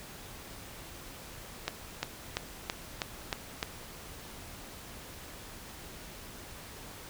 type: accelerating click train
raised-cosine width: 0.2 ms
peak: -13 dBFS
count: 7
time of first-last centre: 1.68-3.629 s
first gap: 350 ms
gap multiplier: 0.97
effects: pink hiss -47 dBFS RMS until 7.09 s